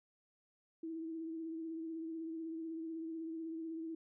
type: tone with vibrato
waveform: sine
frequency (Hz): 325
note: E4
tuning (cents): -24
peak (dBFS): -40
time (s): 0.83-3.95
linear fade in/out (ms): 5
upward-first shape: triangle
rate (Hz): 16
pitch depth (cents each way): 36
effects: none